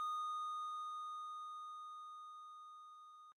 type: tone with level ramp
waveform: triangle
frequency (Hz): 1233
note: D#6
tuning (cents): -16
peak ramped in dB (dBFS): -36 to -55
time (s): 0-3.32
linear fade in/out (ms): 0
effects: Opus 32 kbps